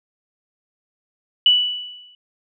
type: tone with exponential decay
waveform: sine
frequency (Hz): 2960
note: F#7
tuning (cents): 0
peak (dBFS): -8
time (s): 1.46-2.15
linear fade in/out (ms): 2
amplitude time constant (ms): 150
effects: none